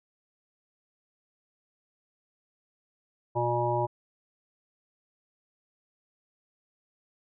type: harmonic tone with a mistuned harmonic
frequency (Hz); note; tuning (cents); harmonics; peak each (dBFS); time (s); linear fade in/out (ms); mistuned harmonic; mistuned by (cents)
120; B2; -49; 1 / 3 / 5 / 7 / 8; -31 / -31 / -31 / -31 / -31; 3.35-3.87; 20; 1; +21
effects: none